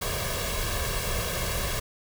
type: noise with comb filter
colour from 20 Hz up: pink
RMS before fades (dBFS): -29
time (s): 0.01-1.8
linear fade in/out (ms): 10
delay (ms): 1.8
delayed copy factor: +0.75
effects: none